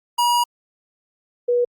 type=tone pair in turn; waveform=square / sine; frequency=960 / 485.3 Hz; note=B5 / B4; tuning=-49 / -30 cents; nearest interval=octave; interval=1181 cents; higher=first; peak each=-16 / -15 dBFS; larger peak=second; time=0.18-0.44 / 1.48-1.65 s; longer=first; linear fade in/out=10 ms; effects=Opus 48 kbps